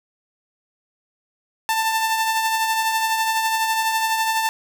sawtooth tone with tremolo, 889 Hz, A5, 18 cents sharp, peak -13 dBFS, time 1.69-4.49 s, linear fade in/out 0 ms, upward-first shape triangle, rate 12 Hz, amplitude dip 45%, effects 9-bit

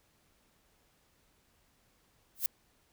violet noise with exponential growth, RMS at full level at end -25 dBFS, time 2.35-2.46 s, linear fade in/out 2 ms, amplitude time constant 22 ms, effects pink hiss -70 dBFS RMS until 2.92 s

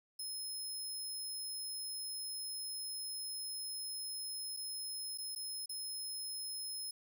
20% pulse tone with dropouts, 5160 Hz, E8, 38 cents flat, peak -35 dBFS, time 0.19-6.91 s, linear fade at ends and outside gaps 5 ms, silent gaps 4.566-4.57 / 5.176-5.183 / 5.351-5.359 / 5.659-5.693 s, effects none

